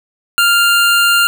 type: tone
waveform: 25% pulse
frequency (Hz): 1396.9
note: F6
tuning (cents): 0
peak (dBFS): -5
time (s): 0.38-1.27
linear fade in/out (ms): 0
effects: none